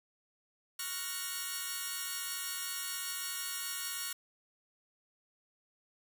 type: chord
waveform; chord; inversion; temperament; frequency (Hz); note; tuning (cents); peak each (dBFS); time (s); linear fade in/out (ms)
5% pulse; Gb major seventh; second; equal; 1108.7 / 1396.9 / 1480 / 1864.7; Db6 / F6 / Gb6 / Bb6; 0 / 0 / 0 / 0; -31 / -31 / -31 / -31; 0.79-4.13; 5
effects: none